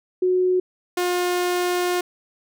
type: tone pair in turn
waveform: sine / sawtooth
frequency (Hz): 366.6 / 356.8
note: F#4 / F4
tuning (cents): -16 / +37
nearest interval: unison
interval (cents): 47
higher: first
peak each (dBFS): -16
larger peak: neither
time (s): 0.22-0.6 / 0.97-2.01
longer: second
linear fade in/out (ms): 5
effects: none